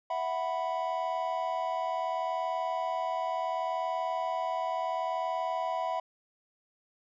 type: chord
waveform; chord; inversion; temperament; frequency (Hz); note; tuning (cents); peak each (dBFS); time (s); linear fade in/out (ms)
triangle; E suspended second; none; equal; 659.3 / 740 / 987.8; E5 / F#5 / B5; 0 / 0 / 0; -32; 0.1-6; 5
effects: resampled to 16000 Hz